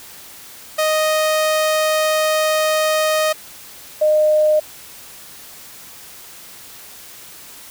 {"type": "tone pair in turn", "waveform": ["sawtooth", "sine"], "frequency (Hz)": [622.3, 612], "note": ["D#5", "D#5"], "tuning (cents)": [0, -29], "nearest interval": "unison", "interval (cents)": 29, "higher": "first", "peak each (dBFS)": -11, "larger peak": "neither", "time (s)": [[0.78, 3.33], [4.01, 4.6]], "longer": "first", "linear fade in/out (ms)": 10, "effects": ["white hiss -39 dBFS RMS until 7.7 s"]}